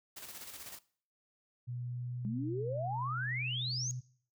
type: noise with tremolo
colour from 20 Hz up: white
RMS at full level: -46 dBFS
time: 0.16-0.79 s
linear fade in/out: 10 ms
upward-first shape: square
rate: 16 Hz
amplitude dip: 45%
type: tone with pitch glide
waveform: sine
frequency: 122.4 to 125.55 Hz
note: B2 to B2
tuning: -15 to +29 cents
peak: -37 dBFS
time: 1.67-4.01 s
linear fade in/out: 20 ms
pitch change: +44 cents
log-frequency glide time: 1.85-3.1 s
type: exponential sweep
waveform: sine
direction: up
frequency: 196 to 6710 Hz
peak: -35 dBFS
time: 2.25-3.91 s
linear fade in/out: 0 ms
effects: noise-tail reverb RT60 0.5 s tail -20 dB re dry